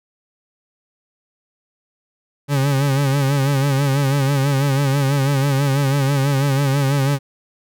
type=tone with vibrato; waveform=40% pulse; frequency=138.59 Hz; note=C#3; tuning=in tune; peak=-14 dBFS; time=2.48-7.19 s; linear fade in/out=50 ms; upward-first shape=sine; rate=6.1 Hz; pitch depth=69 cents each way; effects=none